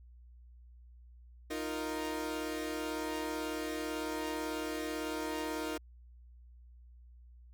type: chord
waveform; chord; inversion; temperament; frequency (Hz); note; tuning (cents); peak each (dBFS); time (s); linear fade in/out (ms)
sawtooth; Eb suspended second; none; equal; 311.1 / 349.2 / 466.2; Eb4 / F4 / Bb4; 0 / 0 / 0; -34 / -38 / -37; 1.5-5.78; 10
effects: added 60 Hz sine -53 dBFS peak until 7.53 s